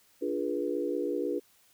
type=chord; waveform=sine; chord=D diminished seventh; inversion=none; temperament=equal with one note detuned; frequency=293.7 / 349.2 / 415.3 / 485.4 Hz; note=D4 / F4 / Ab4 / Cb5; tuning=0 / 0 / 0 / -30 cents; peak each=-34 dBFS; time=0.21-1.4 s; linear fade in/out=20 ms; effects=white hiss -64 dBFS RMS until 1.73 s